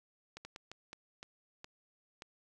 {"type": "slowing click train", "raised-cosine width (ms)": 0.2, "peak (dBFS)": -29, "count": 8, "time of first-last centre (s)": [0.37, 2.221], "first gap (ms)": 80, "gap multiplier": 1.39, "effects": []}